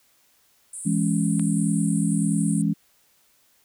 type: band-pass noise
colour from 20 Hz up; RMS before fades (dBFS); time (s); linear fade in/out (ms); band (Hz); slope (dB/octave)
pink; -36; 0.73-2.62; 5; 8200 to 10000; 96
type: chord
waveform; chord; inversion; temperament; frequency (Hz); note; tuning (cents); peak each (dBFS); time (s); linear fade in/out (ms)
sine; C# minor; first; just; 166.31 / 207.9 / 277.2; E3 / G#3 / C#4; +16 / +2 / 0; -23 / -23 / -26; 0.85-2.74; 20
type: click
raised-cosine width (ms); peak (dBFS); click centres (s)
0.3; -23; 1.396
effects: white hiss -62 dBFS RMS until 3.64 s